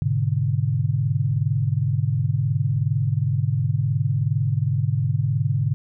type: tone cluster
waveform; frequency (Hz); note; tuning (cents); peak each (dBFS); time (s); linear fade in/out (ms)
sine; 104.4 / 127.2 / 146.5; G#2 / C3 / D3; +10 / -48 / -4; -23; 0.02-5.74; 0
effects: none